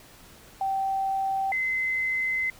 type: tone pair in turn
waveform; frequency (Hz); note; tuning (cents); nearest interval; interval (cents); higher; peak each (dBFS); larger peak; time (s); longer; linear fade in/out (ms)
sine; 776 / 2053; G5 / C7; -18 / -33; octave + perfect fourth; 1685; second; -24; neither; 0.61-1.52 / 1.52-2.5; second; 2
effects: pink hiss -51 dBFS RMS until 2.59 s